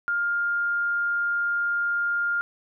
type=tone; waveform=sine; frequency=1406 Hz; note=F6; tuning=11 cents sharp; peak=-22 dBFS; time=0.08-2.41 s; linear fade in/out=0 ms; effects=none